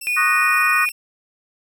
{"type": "tone with pitch glide", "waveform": "5% pulse", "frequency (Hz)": [2680, 2696], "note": ["E7", "E7"], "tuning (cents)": [28, 38], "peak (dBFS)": -22, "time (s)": [0.01, 0.92], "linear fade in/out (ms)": 5, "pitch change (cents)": 10, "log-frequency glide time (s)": [0.3, 0.56]}
{"type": "tone", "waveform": "sine", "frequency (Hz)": 2459, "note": "D#7", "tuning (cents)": -21, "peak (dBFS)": -18, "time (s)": [0.07, 0.89], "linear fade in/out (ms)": 0}
{"type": "chord", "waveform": "sine", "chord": "D# minor seventh", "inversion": "third", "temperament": "equal with one note detuned", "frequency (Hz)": [1108.7, 1235.2, 1480, 1864.7], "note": ["C#6", "D#6", "F#6", "A#6"], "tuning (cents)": [0, -13, 0, 0], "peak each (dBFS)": [-24, -21, -22, -20], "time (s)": [0.16, 0.86], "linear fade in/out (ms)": 20}
{"effects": []}